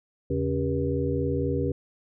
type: tone cluster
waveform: sine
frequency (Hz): 81.5 / 139.5 / 278.4 / 395 / 478.9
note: E2 / C#3 / C#4 / G4 / A#4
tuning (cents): -19 / +11 / +8 / +13 / +47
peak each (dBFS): -30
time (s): 0.3-1.72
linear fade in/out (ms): 5
effects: none